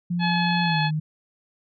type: tone with pitch glide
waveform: sine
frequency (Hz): 174.61 to 154.66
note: F3 to D#3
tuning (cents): 0 to -10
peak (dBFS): -22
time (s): 0.1-1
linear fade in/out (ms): 10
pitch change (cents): -210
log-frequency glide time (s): 0.63-0.8
type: harmonic tone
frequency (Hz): 853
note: G#5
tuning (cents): +46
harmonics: 1 / 2 / 3 / 4 / 5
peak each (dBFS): -25 / -28 / -30 / -31 / -32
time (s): 0.19-0.91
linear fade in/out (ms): 50
effects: none